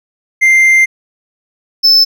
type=tone pair in turn; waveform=triangle; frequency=2093 / 5264 Hz; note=C7 / E8; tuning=0 / -3 cents; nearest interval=octave + major third; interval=1597 cents; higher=second; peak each=-3 dBFS; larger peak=neither; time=0.41-0.86 / 1.83-2.05 s; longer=first; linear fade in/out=20 ms; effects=none